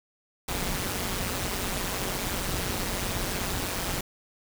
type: noise with amplitude modulation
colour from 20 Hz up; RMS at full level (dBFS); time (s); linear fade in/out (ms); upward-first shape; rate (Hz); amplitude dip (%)
pink; -27; 0.48-4.01; 5; sine; 185; 75
effects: none